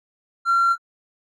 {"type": "tone", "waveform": "triangle", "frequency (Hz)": 1370, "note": "F6", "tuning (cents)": -34, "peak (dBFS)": -12, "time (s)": [0.45, 0.76], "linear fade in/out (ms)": 50, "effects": ["tanh soft clip ceiling -11 dBFS", "AAC 32 kbps"]}